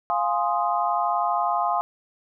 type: chord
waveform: sine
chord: F minor seventh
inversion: none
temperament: equal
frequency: 698.5 / 830.6 / 1046.5 / 1244.5 Hz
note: F5 / Ab5 / C6 / Eb6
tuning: 0 / 0 / 0 / 0 cents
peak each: -25 / -26 / -26 / -28 dBFS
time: 0.1-1.81 s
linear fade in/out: 0 ms
effects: none